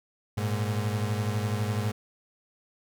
35% pulse beating tone pair, 103.83 / 115.83 Hz, G#2 / A#2, 0 / -11 cents, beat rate 12 Hz, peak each -26 / -30 dBFS, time 0.37-1.92 s, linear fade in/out 10 ms, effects none

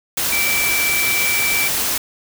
sine tone in noise, 2325 Hz, D7, 18 cents flat, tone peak -18 dBFS, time 0.32-1.68 s, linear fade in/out 5 ms, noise white, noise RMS -20 dBFS, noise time 0.17-1.98 s, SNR -1 dB, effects none

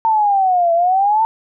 sine exponential two-way sweep, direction down then up, 906 to 667 to 906 Hz, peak -11 dBFS, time 0.05-1.25 s, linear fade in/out 0 ms, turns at 0.73 s, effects none

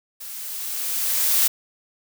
blue noise with level ramp, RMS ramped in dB -36 to -17 dBFS, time 0.2-1.48 s, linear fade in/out 10 ms, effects none

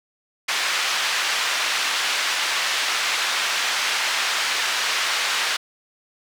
pink band-pass noise, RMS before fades -23 dBFS, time 0.48-5.57 s, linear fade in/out 10 ms, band 1400 to 5200 Hz, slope 12 dB/octave, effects none

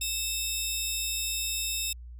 15% pulse tone pair together, 2637 / 3693 Hz, E7 / A#7, 0 / -17 cents, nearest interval tritone, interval 583 cents, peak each -26 / -24 dBFS, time 0.01-1.93 s, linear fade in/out 5 ms, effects added 60 Hz sine -41 dBFS peak until 2.19 s

